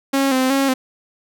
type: tone with vibrato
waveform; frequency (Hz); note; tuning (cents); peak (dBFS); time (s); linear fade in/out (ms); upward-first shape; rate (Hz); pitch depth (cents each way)
sawtooth; 266.1; C4; +29; -11; 0.13-0.74; 10; square; 2.7; 45
effects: none